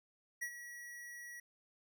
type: tone with ADSR envelope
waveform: square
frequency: 1925 Hz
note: B6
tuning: 45 cents flat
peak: -37 dBFS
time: 0.41-1.4 s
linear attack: 16 ms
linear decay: 70 ms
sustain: -11 dB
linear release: 5 ms
effects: none